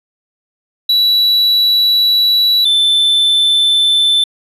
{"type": "tone pair in turn", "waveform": "triangle", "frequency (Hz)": [3931, 3531], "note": ["B7", "A7"], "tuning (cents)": [-9, 5], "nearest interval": "major second", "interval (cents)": 186, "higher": "first", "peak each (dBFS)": -7, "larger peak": "neither", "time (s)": [[0.89, 2.65], [2.65, 4.24]], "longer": "first", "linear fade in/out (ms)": 5, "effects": ["resampled to 32000 Hz"]}